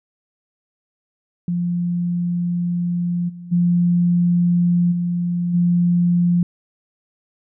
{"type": "tone with level steps", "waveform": "sine", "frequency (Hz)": 174.61, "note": "F3", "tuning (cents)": 0, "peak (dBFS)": [-18, -32, -13, -18, -13], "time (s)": [1.48, 6.43], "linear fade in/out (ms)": 2, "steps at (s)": [3.28, 3.51, 4.91, 5.53], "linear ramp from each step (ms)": 20, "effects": []}